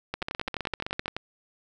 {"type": "two click trains", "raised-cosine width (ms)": 0.3, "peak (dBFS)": [-15, -14], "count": [14, 13], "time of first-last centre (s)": [[0.22, 1.059], [0.14, 1.166]], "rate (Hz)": [15.5, 11.7], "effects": []}